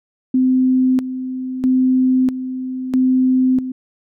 sine tone with tremolo, 257.5 Hz, C4, 28 cents flat, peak -11 dBFS, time 0.34-3.72 s, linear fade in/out 5 ms, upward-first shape square, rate 0.77 Hz, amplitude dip 70%, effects none

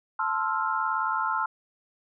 sine chord, F major seventh, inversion first, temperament equal, 880 / 1046.5 / 1318.5 / 1396.9 Hz, A5 / C6 / E6 / F6, 0 / 0 / 0 / 0 cents, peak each -30 dBFS, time 0.19-1.46 s, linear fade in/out 5 ms, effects none

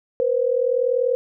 sine tone pair together, 479.2 / 519.5 Hz, A#4 / C5, +48 / -12 cents, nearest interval minor second, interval 140 cents, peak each -20 dBFS, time 0.2-1.15 s, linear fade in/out 0 ms, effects none

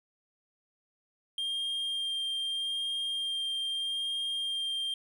triangle tone with vibrato, 3199 Hz, G7, 34 cents sharp, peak -29 dBFS, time 1.38-4.94 s, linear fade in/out 2 ms, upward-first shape sine, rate 0.8 Hz, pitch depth 9 cents each way, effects none

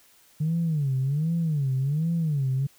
sine tone with vibrato, 148.6 Hz, D3, 21 cents sharp, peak -21 dBFS, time 0.4-2.67 s, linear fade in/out 10 ms, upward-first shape sine, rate 1.3 Hz, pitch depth 220 cents each way, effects tanh soft clip ceiling -18 dBFS + white hiss -58 dBFS RMS until 2.78 s

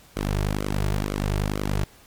sawtooth tone with flanger, 50.5 Hz, G#1, 48 cents flat, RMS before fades -25 dBFS, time 0.16-1.84 s, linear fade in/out 5 ms, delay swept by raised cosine 1.1 to 4 ms, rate 2.1 Hz, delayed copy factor -0.8, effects pink hiss -52 dBFS RMS until 2.06 s + MP3 96 kbps

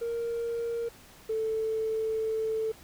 triangle tone pair in turn, 466.2 / 441.4 Hz, A#4 / A4, 0 / +5 cents, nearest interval minor second, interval 95 cents, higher first, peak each -26 / -23 dBFS, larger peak second, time 0.01-0.89 / 1.29-2.72 s, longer second, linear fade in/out 10 ms, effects tanh soft clip ceiling -25 dBFS + pink hiss -53 dBFS RMS until 2.83 s

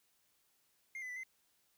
triangle tone with pitch steps, 2117 / 2011 / 1980 / 2060 Hz, C7 / B6 / B6 / C7, +20 / +31 / +4 / -28 cents, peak -40 dBFS, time 0.95-1.234 s, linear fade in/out 2 ms, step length 71 ms, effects white hiss -75 dBFS RMS until 1.77 s

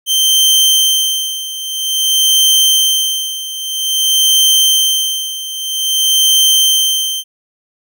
sawtooth tone with tremolo, 3124 Hz, G7, 7 cents flat, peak -4 dBFS, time 0.06-7.24 s, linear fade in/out 50 ms, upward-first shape sine, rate 0.51 Hz, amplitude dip 80%, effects none

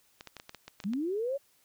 clicks, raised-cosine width 0.2 ms, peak -26 dBFS, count 10, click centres 0.209 / 0.273 / 0.367 / 0.399 / 0.494 / 0.547 / 0.68 / 0.802 / 0.839 / 0.935 s
sine linear sweep, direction up, 178.7 to 572 Hz, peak -29 dBFS, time 0.84-1.38 s, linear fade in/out 20 ms
effects white hiss -67 dBFS RMS until 1.64 s

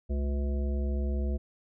harmonic tone with a mistuned harmonic, 71.6 Hz, D2, 43 cents flat, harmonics 1 / 3 / 5 / 7 / 9, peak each -27 / -37 / -41 / -44 / -46 dBFS, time 0.09-1.38 s, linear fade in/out 20 ms, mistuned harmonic 1, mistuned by -140 cents, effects none

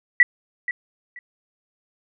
sine tone with echo, 1953 Hz, B6, 20 cents flat, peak -8 dBFS, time 0.2-0.23 s, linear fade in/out 2 ms, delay 480 ms, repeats 2, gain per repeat -14 dB, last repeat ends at 1.19 s, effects none

